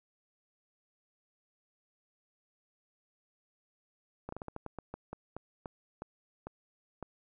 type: slowing click train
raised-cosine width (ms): 1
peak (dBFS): -26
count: 15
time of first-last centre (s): 4.29-7.027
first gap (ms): 34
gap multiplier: 1.24
effects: none